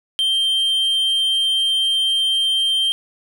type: tone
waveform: triangle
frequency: 3152 Hz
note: G7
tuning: 9 cents sharp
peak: -14 dBFS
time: 0.19-2.92 s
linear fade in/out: 0 ms
effects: none